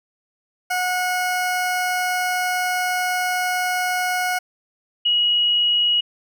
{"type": "tone pair in turn", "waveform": ["20% pulse", "sine"], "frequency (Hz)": [729, 2904], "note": ["F#5", "F#7"], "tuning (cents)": [-26, -33], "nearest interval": "2 octaves", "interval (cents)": 2393, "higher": "second", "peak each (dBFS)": -15, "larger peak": "neither", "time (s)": [[0.7, 4.39], [5.05, 6.01]], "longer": "first", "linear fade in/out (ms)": 10, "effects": []}